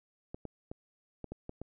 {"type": "clicks", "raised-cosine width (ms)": 2, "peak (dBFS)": -27, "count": 7, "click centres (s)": [0.345, 0.453, 0.715, 1.243, 1.32, 1.494, 1.616], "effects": []}